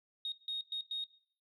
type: tone bursts at uneven times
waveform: sine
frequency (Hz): 3729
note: A#7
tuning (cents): 0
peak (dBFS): -34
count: 4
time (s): 0.25-0.32 / 0.48-0.61 / 0.72-0.81 / 0.91-1.04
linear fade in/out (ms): 2
effects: noise-tail reverb RT60 0.6 s tail -21 dB re dry + tanh soft clip ceiling -30 dBFS